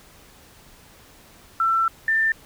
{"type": "tone pair in turn", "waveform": "sine", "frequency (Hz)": [1340, 1786.8], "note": ["E6", "A6"], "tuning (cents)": [28, 26], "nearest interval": "perfect fourth", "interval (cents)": 498, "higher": "second", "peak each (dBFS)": -17, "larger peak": "neither", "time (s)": [[1.6, 1.88], [2.08, 2.32]], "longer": "first", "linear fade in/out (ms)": 2, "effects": ["pink hiss -50 dBFS RMS until 2.45 s"]}